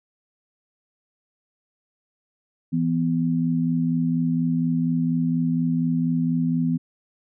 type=tone pair together; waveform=sine; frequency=165.8 / 250 Hz; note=E3 / B3; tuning=+10 / +21 cents; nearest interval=perfect fifth; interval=711 cents; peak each=-22 dBFS; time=2.72-6.78 s; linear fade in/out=20 ms; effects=none